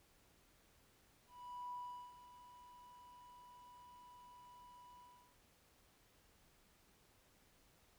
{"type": "tone with ADSR envelope", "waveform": "triangle", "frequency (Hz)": 983, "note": "B5", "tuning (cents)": -8, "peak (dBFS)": -40, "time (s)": [1.27, 5.37], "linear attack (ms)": 450, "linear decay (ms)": 400, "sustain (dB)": -16, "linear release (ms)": 390, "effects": ["tanh soft clip ceiling -42 dBFS", "pink hiss -71 dBFS RMS until 7.98 s"]}